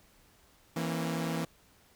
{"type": "chord", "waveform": "sawtooth", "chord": "A# diminished", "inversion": "second", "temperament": "equal with one note detuned", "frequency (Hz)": [164.81, 233.1, 270.4], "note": ["E3", "A#3", "C#4"], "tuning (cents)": [0, 0, -43], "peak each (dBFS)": [-29, -33, -35], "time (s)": [0.76, 1.45], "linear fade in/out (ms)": 5, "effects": ["pink hiss -63 dBFS RMS until 1.95 s"]}